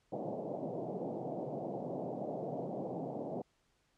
white band-pass noise, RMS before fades -40 dBFS, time 0.12-3.42 s, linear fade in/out 5 ms, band 130 to 740 Hz, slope 48 dB/octave, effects pink hiss -75 dBFS RMS until 3.97 s + low-pass 8000 Hz 12 dB/octave

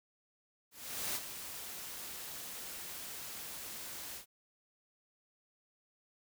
white noise with ADSR envelope, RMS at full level -36 dBFS, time 0.71-4.26 s, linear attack 440 ms, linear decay 46 ms, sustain -9 dB, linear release 100 ms, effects none

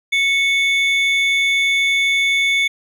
triangle tone pair together, 2212 / 3511 Hz, C#7 / A7, -4 / -4 cents, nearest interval minor sixth, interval 800 cents, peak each -13 / -19 dBFS, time 0.12-2.68 s, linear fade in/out 10 ms, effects none

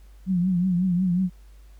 sine tone with vibrato, 181 Hz, F#3, 38 cents flat, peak -19 dBFS, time 0.26-1.3 s, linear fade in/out 50 ms, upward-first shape triangle, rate 5.5 Hz, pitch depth 100 cents each way, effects added 50 Hz sine -45 dBFS peak until 1.79 s + pink hiss -62 dBFS RMS until 1.79 s

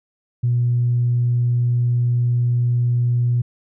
sine tone, 121.1 Hz, B2, 34 cents flat, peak -14 dBFS, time 0.43-3.42 s, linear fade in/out 10 ms, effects tanh soft clip ceiling -10 dBFS

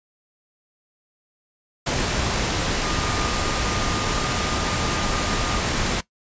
sine tone in noise, 1216 Hz, D#6, 40 cents flat, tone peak -32 dBFS, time 2.82-5.61 s, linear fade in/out 10 ms, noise pink, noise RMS -23 dBFS, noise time 1.86-6.01 s, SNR -12 dB, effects noise-tail reverb RT60 0.1 s tail -18 dB re dry + resampled to 16000 Hz

